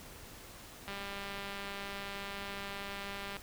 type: click train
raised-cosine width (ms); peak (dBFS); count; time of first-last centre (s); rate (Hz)
0.3; -26; 496; 0.88-3.367; 199
effects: pink hiss -51 dBFS RMS until 3.42 s